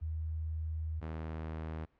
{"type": "tone pair in turn", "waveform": ["sine", "sawtooth"], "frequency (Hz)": [79.3, 79.3], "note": ["D#2", "D#2"], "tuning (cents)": [33, 33], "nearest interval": "unison", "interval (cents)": 0, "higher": "neither", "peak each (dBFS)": [-34, -34], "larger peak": "neither", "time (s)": [[0.01, 1.01], [1.01, 1.86]], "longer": "first", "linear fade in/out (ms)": 20, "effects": ["pink hiss -73 dBFS RMS until 1.99 s", "low-pass 2000 Hz 12 dB/octave"]}